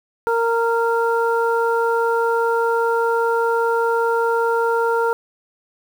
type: harmonic tone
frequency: 462.5 Hz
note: A#4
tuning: 14 cents flat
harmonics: 1 / 2 / 3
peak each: -18 / -21 / -23 dBFS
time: 0.27-5.13 s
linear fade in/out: 0 ms
effects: 7-bit